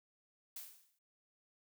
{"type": "noise with exponential decay", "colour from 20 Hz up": "blue", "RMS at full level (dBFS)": -44, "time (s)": [0.56, 0.99], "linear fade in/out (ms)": 5, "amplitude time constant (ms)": 92, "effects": []}